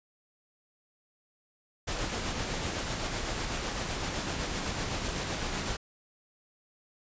pink noise with tremolo, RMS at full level -32 dBFS, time 1.87-5.77 s, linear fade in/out 10 ms, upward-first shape sine, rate 7.9 Hz, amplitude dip 30%, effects resampled to 16000 Hz

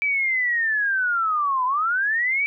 sine linear two-way sweep, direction down then up, 2321 to 987.8 to 2321 Hz, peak -19 dBFS, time 0.02-2.46 s, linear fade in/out 0 ms, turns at 1.65 s, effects none

